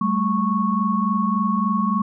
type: tone cluster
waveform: sine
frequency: 194.7 / 218.2 / 1104 Hz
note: G3 / A3 / C#6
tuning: -12 / -14 / -7 cents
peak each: -22 dBFS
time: 0.01-2.02 s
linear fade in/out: 5 ms
effects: none